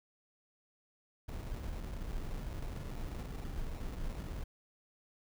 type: noise with sample-and-hold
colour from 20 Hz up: brown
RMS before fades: -40 dBFS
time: 1.28-4.44 s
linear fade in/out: 10 ms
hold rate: 1575 Hz
effects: none